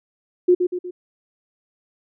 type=tone with echo; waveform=sine; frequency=359.2 Hz; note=F4; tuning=49 cents sharp; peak=-10 dBFS; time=0.48-0.55 s; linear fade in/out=10 ms; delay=120 ms; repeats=3; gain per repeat=-6 dB; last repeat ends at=0.91 s; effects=none